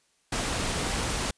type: noise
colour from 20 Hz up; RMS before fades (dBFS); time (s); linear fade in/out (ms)
pink; -29; 0.32-1.31; 5
effects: white hiss -68 dBFS RMS until 1.37 s + resampled to 22050 Hz